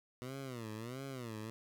15% pulse tone with vibrato, 121.7 Hz, B2, 25 cents flat, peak -36 dBFS, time 0.22-1.5 s, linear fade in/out 0 ms, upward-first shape sine, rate 1.5 Hz, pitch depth 210 cents each way, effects none

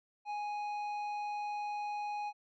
sine tone with tanh clipping, 830.6 Hz, G#5, in tune, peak -37 dBFS, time 0.25-2.33 s, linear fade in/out 50 ms, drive 9 dB, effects none

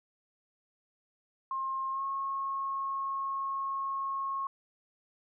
sine tone with pitch glide, 1066 to 1088.4 Hz, C6 to C#6, +32 to -32 cents, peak -31 dBFS, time 1.51-4.47 s, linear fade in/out 2 ms, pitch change +36 cents, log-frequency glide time 1.91-2.03 s, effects none

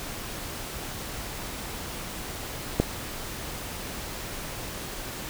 click, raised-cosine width 2 ms, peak -6 dBFS, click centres 2.8 s, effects pink hiss -36 dBFS RMS until 5.29 s

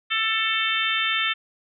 harmonic tone with a mistuned harmonic, 443.2 Hz, A4, 13 cents sharp, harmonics 3 / 4 / 5 / 6 / 7 / 8, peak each -28 / -28 / -28 / -28 / -28 / -28 dBFS, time 0.1-1.34 s, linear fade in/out 20 ms, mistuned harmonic 8, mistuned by +15 cents, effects none

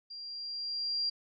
sine tone with level ramp, 4761 Hz, D8, 23 cents sharp, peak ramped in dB -42 to -28 dBFS, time 0.1-1.1 s, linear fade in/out 10 ms, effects none

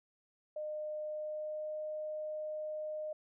sine tone with pitch glide, 609 to 613.9 Hz, D#5 to D#5, -37 to -23 cents, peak -37 dBFS, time 0.56-3.13 s, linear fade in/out 5 ms, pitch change +14 cents, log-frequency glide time 1.01-1.76 s, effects none

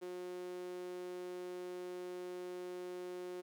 sawtooth tone with high-pass filter, 180 Hz, F#3, 47 cents flat, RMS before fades -45 dBFS, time 0.01-3.42 s, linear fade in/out 20 ms, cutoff 380 Hz, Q 5, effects none

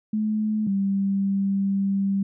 sine tone pair in turn, 214.6 / 196.49 Hz, A3 / G3, -43 / +4 cents, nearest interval major second, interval 153 cents, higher first, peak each -21 / -20 dBFS, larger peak second, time 0.13-0.67 / 0.67-2.23 s, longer second, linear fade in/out 5 ms, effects none

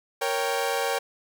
sawtooth chord, G diminished, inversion first, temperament equal, 466.2 / 554.4 / 784 Hz, Bb4 / Db5 / G5, 0 / 0 / 0 cents, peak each -25 dBFS, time 0.21-0.99 s, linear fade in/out 10 ms, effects none

